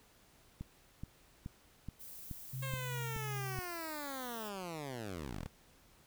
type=click train; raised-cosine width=5 ms; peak=-30 dBFS; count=8; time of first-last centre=0.61-3.589 s; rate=2.35 Hz
type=noise; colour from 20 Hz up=violet; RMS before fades=-50 dBFS; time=1.99-4.5 s; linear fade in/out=20 ms
type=tone with tremolo; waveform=sine; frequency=130.81 Hz; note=C3; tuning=in tune; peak=-38 dBFS; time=2.53-3.59 s; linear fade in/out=5 ms; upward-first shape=triangle; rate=2.7 Hz; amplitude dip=30%
type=linear sweep; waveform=10% pulse; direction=down; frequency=542 to 30.87 Hz; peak=-33 dBFS; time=2.62-5.47 s; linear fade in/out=10 ms
effects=pink hiss -65 dBFS RMS until 6.06 s